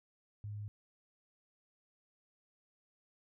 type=tone; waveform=sine; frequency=104.1 Hz; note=G#2; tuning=5 cents sharp; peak=-40 dBFS; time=0.44-0.68 s; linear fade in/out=0 ms; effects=none